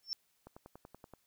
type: tone with exponential growth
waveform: sine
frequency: 5390 Hz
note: E8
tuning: 38 cents sharp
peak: -30 dBFS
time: 0.03-0.13 s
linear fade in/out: 0 ms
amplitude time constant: 21 ms
type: click train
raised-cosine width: 1 ms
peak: -36 dBFS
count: 8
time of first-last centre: 0.47-1.137 s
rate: 10.5 Hz
effects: white hiss -75 dBFS RMS until 1.26 s